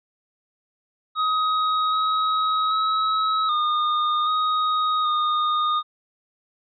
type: tone with pitch steps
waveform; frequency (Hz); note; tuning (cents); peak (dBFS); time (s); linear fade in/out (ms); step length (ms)
square; 1261 / 1271 / 1286 / 1221 / 1250 / 1227; D#6 / D#6 / E6 / D#6 / D#6 / D#6; +23 / +36 / -43 / -33 / +8 / -25; -20; 1.15-5.83; 50; 780
effects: resampled to 11025 Hz